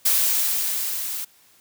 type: noise with level ramp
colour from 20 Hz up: blue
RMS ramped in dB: -18 to -30 dBFS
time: 0.05-1.25 s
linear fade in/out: 10 ms
effects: white hiss -56 dBFS RMS until 1.6 s + high-pass 60 Hz 12 dB/octave